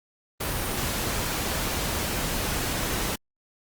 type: noise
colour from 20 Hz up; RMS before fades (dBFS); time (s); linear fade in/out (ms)
pink; -28; 0.4-3.16; 10
effects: Opus 32 kbps